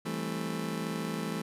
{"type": "chord", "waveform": "30% pulse", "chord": "A minor seventh", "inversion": "second", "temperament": "just", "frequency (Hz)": [165, 198, 220, 264], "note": ["E3", "G3", "A3", "C4"], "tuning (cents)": [2, 18, 0, 16], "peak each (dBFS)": [-34, -37, -34, -39], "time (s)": [0.05, 1.42], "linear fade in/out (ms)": 10, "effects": ["resampled to 32000 Hz"]}